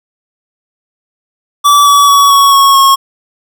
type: tone with pitch steps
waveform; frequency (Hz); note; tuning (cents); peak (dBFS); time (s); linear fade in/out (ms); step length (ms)
square; 1155 / 1141.7 / 1128.6 / 1115.7 / 1102.8 / 1090.2; D6 / D6 / C#6 / C#6 / C#6 / C#6; -29 / -49 / +31 / +11 / -9 / -29; -4; 1.64-2.96; 20; 220
effects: none